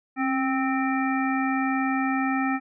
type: harmonic tone with a mistuned harmonic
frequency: 261.6 Hz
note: C4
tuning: in tune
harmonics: 1 / 3 / 5 / 7 / 9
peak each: -24 / -29 / -31 / -32 / -34 dBFS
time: 0.16-2.6 s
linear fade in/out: 50 ms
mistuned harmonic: 1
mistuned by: +41 cents
effects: none